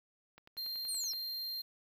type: click train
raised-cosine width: 0.3 ms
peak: -39 dBFS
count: 9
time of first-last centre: 0.38-1.135 s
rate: 10.6 Hz
type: tone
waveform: square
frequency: 4186 Hz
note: C8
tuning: in tune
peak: -38 dBFS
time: 0.57-1.62 s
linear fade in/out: 10 ms
type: linear sweep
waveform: sine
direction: down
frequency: 9397 to 5120 Hz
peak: -37 dBFS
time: 0.88-1.13 s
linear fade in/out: 10 ms
effects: 10-bit